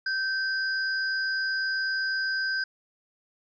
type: tone pair together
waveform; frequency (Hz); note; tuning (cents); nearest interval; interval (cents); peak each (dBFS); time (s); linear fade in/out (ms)
sine; 1553 / 4930; G6 / D#8; -17 / -17; octave + minor sixth; 2000; -26 / -33; 0.06-2.64; 5
effects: none